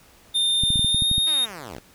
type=tone with pitch glide; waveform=square; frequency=3622 to 3700 Hz; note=A7 to A#7; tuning=+49 to -14 cents; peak=-19 dBFS; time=0.34-1.46 s; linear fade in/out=20 ms; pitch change=+37 cents; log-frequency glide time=0.85-1.1 s
type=clicks; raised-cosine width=5 ms; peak=-15 dBFS; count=9; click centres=0.636 / 0.704 / 0.758 / 0.794 / 0.846 / 0.946 / 1.022 / 1.114 / 1.181 s
type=linear sweep; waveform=5% pulse; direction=down; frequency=335.8 to 41.22 Hz; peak=-24 dBFS; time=1.26-1.8 s; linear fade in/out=20 ms
effects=pink hiss -53 dBFS RMS until 1.94 s